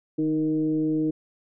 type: tone with frequency modulation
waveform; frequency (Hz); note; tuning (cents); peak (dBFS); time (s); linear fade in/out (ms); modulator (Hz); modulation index
sine; 311.1; D#4; 0; -21; 0.18-1.11; 10; 157; 0.57
effects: none